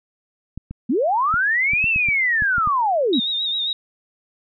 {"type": "clicks", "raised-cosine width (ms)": 5, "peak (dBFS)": -18, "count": 10, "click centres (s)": [0.576, 0.71, 1.341, 1.735, 1.842, 1.961, 2.087, 2.422, 2.582, 2.674]}
{"type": "linear two-way sweep", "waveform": "sine", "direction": "up then down", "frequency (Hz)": [203, 2725, 203], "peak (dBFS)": -16, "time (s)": [0.89, 3.2], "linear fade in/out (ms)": 10, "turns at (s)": 1.88}
{"type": "tone with vibrato", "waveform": "sine", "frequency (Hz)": 3729, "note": "A#7", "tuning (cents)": 0, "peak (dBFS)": -20, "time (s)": [3.13, 3.73], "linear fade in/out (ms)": 2, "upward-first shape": "sine", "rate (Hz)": 7.5, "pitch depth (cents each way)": 58}
{"effects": []}